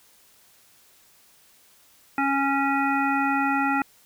harmonic tone, 276 Hz, C#4, 7 cents flat, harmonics 1 / 3 / 5 / 7 / 9, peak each -25 / -25 / -26 / -31 / -32 dBFS, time 2.18-3.82 s, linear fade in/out 2 ms, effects white hiss -57 dBFS RMS until 4.05 s

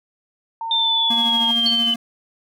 sine tone, 909 Hz, A#5, 44 cents flat, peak -24 dBFS, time 0.61-1.51 s, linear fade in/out 2 ms
sine linear sweep, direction down, 3600 to 3018 Hz, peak -16 dBFS, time 0.71-1.94 s, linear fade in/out 2 ms
square tone with tremolo, 233.1 Hz, A#3, in tune, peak -24 dBFS, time 1.1-1.96 s, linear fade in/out 5 ms, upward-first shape sine, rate 13 Hz, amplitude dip 50%
sine tone with exponential decay, 4415 Hz, C#8, 8 cents flat, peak -16 dBFS, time 1.66-1.93 s, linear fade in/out 1 ms, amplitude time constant 57 ms
effects none

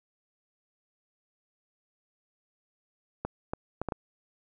clicks, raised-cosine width 1 ms, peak -17 dBFS, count 5, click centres 3.25 / 3.535 / 3.816 / 3.887 / 3.922 s, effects none

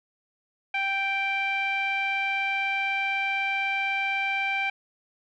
sawtooth tone with low-pass filter, 784 Hz, G5, in tune, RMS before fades -27 dBFS, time 0.74-4.7 s, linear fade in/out 5 ms, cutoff 2500 Hz, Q 6.5, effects none

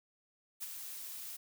blue noise with ADSR envelope, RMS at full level -39 dBFS, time 0.6-1.37 s, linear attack 30 ms, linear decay 23 ms, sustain -6 dB, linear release 13 ms, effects none

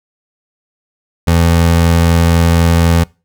25% pulse tone, 84 Hz, E2, 33 cents sharp, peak -4 dBFS, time 1.27-3.04 s, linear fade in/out 10 ms, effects noise-tail reverb RT60 0.3 s tail -24 dB re dry

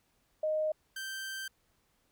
sine / sawtooth tone pair in turn, 620 / 1562.3 Hz, D#5 / G6, -6 / -6 cents, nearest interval octave + major third, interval 1600 cents, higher second, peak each -28 / -34 dBFS, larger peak first, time 0.43-0.72 / 0.96-1.48 s, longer second, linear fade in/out 5 ms, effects pink hiss -73 dBFS RMS until 2.11 s

